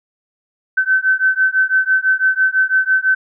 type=beating tone pair; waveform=sine; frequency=1528 / 1534 Hz; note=G6 / G6; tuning=-45 / -38 cents; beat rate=6 Hz; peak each=-15 dBFS; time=0.77-3.15 s; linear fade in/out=10 ms; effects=none